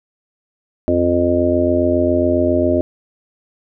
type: harmonic tone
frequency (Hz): 87.31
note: F2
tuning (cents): 0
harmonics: 1 / 3 / 4 / 5 / 6 / 7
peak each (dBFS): -22 / -18 / -18 / -25 / -27 / -17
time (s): 0.88-2.81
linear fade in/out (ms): 0
effects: none